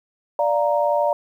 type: chord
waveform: sine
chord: Bb major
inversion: first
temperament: equal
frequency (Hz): 587.3 / 698.5 / 932.3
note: D5 / F5 / Bb5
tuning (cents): 0 / 0 / 0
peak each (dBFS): -19 / -23 / -22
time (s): 0.39-1.13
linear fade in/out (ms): 2
effects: 9-bit